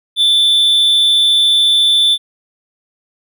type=tone with amplitude modulation; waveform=triangle; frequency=3520 Hz; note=A7; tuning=in tune; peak=-5 dBFS; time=0.16-2.18 s; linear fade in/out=50 ms; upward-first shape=sine; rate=234 Hz; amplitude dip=40%; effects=none